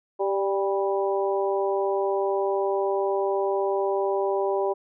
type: harmonic tone with a mistuned harmonic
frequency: 196 Hz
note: G3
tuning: in tune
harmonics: 2 / 3 / 4 / 5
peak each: -24 / -28 / -30 / -32 dBFS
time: 0.19-4.74 s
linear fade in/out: 20 ms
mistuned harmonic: 4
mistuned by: +25 cents
effects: none